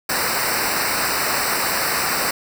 pink noise with comb filter, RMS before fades -21 dBFS, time 0.09-2.31 s, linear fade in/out 5 ms, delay 0.3 ms, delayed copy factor -0.95, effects none

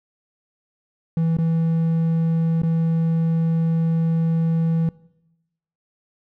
triangle tone with dropouts, 164 Hz, E3, 9 cents flat, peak -15 dBFS, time 1.17-4.89 s, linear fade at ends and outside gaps 2 ms, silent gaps 1.369-1.385 / 2.619-2.633 s, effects noise-tail reverb RT60 1.0 s tail -22 dB re dry

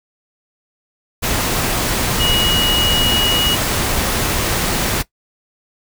sine tone in noise, 2900 Hz, F#7, 35 cents flat, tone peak -16 dBFS, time 2.19-3.56 s, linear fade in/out 20 ms, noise pink, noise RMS -18 dBFS, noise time 1.22-5.03 s, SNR -1 dB, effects noise-tail reverb RT60 0.1 s tail -18 dB re dry

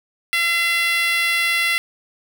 10% pulse tone with high-pass filter, 681 Hz, F5, 44 cents flat, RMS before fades -19 dBFS, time 0.33-1.78 s, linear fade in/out 0 ms, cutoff 2000 Hz, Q 2.5, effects none

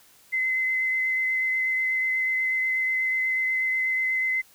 sine tone with vibrato, 2050 Hz, C7, 36 cents flat, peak -22 dBFS, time 0.32-4.42 s, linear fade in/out 20 ms, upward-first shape triangle, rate 8.2 Hz, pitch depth 15 cents each way, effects white hiss -56 dBFS RMS until 4.54 s

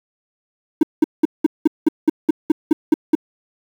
triangle tone bursts, 310.8 Hz, D#4, 2 cents flat, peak -5 dBFS, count 12, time 0.81-3.152 s, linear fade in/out 5 ms, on 21 ms, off 190 ms, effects tanh soft clip ceiling -1 dBFS + 7-bit

